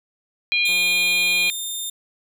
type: harmonic tone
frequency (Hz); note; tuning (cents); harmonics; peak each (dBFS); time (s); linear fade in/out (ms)
809; G#5; -46; 3 / 4 / 5; -18 / -26 / -25; 0.52-1.5; 0
type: tone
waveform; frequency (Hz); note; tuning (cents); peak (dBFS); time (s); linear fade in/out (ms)
15% pulse; 3625; A#7; -49; -19; 0.65-1.9; 5
type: click train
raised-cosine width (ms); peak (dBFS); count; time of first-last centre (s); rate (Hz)
1; -28; 142; 0.69-1.487; 177
effects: none

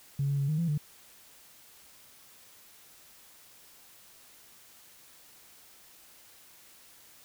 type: tone with pitch steps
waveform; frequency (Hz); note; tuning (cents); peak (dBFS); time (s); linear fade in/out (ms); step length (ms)
sine; 139.5 / 140.7 / 139.1 / 153.9 / 168.6 / 148.2; C#3 / C#3 / C#3 / D#3 / E3 / D3; +11 / +26 / +6 / -19 / +39 / +16; -25; 0.19-0.778; 5; 98
effects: tanh soft clip ceiling -21 dBFS + white hiss -56 dBFS RMS until 7.24 s

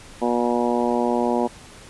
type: harmonic tone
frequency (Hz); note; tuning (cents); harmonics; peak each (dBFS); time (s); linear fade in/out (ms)
120.4; B2; -44; 2 / 3 / 4 / 5 / 6 / 7 / 8; -23 / -25 / -26 / -27 / -28 / -28 / -29; 0.21-1.48; 20
effects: pink hiss -44 dBFS RMS until 1.89 s + resampled to 24000 Hz

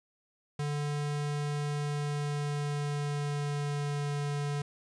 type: tone with pitch glide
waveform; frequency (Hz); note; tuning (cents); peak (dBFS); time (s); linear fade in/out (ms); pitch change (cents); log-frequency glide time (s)
square; 146.4 to 144.72; D3 to D3; -5 to -25; -31; 0.59-4.62; 5; -20; 1.76-4.14
effects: resampled to 22050 Hz + 10-bit

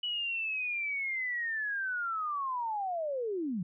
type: linear sweep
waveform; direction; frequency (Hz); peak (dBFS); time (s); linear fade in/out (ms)
sine; down; 2960 to 163.5; -31; 0.03-3.63; 5
effects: none

